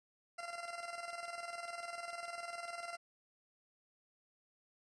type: tone with tremolo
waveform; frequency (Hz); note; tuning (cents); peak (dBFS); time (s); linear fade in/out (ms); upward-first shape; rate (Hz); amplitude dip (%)
20% pulse; 687; F5; -29; -36; 0.38-2.97; 10; square; 20; 55
effects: resampled to 24000 Hz